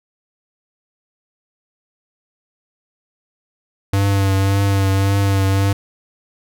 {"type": "tone with vibrato", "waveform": "square", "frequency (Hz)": 98.1, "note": "G2", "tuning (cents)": 2, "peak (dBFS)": -14, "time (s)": [3.93, 5.73], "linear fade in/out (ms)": 5, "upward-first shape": "triangle", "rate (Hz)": 1.8, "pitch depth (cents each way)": 31, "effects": []}